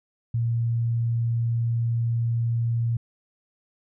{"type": "tone", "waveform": "sine", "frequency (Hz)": 116.6, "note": "A#2", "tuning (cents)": 1, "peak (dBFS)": -21, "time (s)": [0.34, 2.97], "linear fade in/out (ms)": 5, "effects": []}